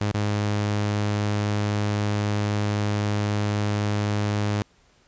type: tone with dropouts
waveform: sawtooth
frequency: 103.83 Hz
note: G#2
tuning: in tune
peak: -18 dBFS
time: 0.01-4.62 s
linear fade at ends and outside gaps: 0 ms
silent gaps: 0.116-0.143 s
effects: pink hiss -60 dBFS RMS until 5.07 s + resampled to 16000 Hz